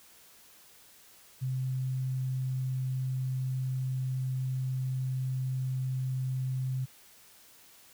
sine tone, 130 Hz, C3, 11 cents flat, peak -29 dBFS, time 1.41-6.86 s, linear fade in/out 20 ms, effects white hiss -57 dBFS RMS until 7.93 s

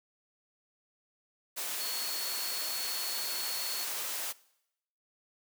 sine tone in noise, 4375 Hz, C#8, 24 cents flat, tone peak -38 dBFS, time 1.79-3.85 s, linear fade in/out 20 ms, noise white, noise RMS -36 dBFS, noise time 1.56-4.33 s, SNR -5 dB, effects noise-tail reverb RT60 0.8 s tail -21 dB re dry + high-pass 400 Hz 12 dB/octave

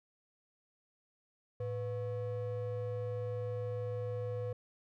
triangle ring-modulated tone, 302.2 Hz, D4, 50 cents sharp, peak -30 dBFS, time 1.6-4.53 s, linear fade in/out 5 ms, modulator 193 Hz, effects none

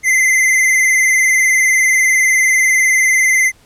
square tone with vibrato, 2056 Hz, C7, 31 cents flat, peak -10 dBFS, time 0.03-3.52 s, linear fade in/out 50 ms, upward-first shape sine, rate 20 Hz, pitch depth 49 cents each way, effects pink hiss -50 dBFS RMS until 3.65 s + low-pass 12000 Hz 12 dB/octave

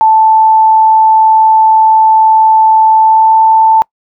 sine tone with pitch glide, 879 to 885.1 Hz, A5 to A5, -2 to +10 cents, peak -3 dBFS, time 0.01-3.82 s, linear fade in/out 0 ms, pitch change +12 cents, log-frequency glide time 2.99-3.36 s, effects noise-tail reverb RT60 0.1 s tail -26 dB re dry

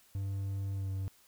triangle tone with pitch glide, 98 to 96.09 Hz, G2 to G2, 0 to -34 cents, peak -31 dBFS, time 0.15-1.08 s, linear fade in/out 0 ms, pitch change -34 cents, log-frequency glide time 0.75-0.88 s, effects white hiss -64 dBFS RMS until 1.27 s

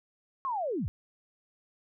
sine linear sweep, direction down, 1108.7 to 58 Hz, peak -29 dBFS, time 0.45-0.88 s, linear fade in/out 0 ms, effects none

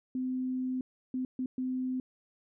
sine tone bursts at uneven times, 256.4 Hz, C4, 35 cents flat, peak -30 dBFS, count 4, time 0.15-0.81 / 1.14-1.25 / 1.39-1.46 / 1.58-2 s, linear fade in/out 2 ms, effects none

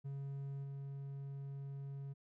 triangle tone with level steps, 138.59 Hz, C#3, in tune, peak -39 / -41 dBFS, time 0.04-2.14 s, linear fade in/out 20 ms, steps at 0.63 s, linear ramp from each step 20 ms, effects none

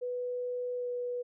sine tone with pitch glide, 493.9 to 489.9 Hz, B4 to B4, 0 to -14 cents, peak -32 dBFS, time 0.01-1.23 s, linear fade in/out 20 ms, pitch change -14 cents, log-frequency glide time 0.76-0.88 s, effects none

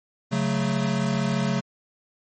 square chord, F# minor, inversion second, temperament equal, 138.59 / 185 / 220 Hz, C#3 / F#3 / A3, 0 / 0 / 0 cents, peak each -27 dBFS, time 0.31-1.61 s, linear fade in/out 20 ms, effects MP3 32 kbps

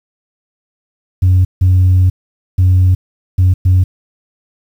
sine tone bursts at uneven times, 91.9 Hz, F#2, 11 cents flat, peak -4 dBFS, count 5, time 1.22-1.45 / 1.61-2.1 / 2.58-2.95 / 3.38-3.54 / 3.65-3.84 s, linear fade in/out 10 ms, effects tanh soft clip ceiling -4 dBFS + 7-bit

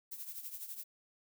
violet noise with tremolo, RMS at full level -42 dBFS, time 0.11-0.84 s, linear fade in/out 10 ms, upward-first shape triangle, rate 12 Hz, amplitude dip 75%, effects none

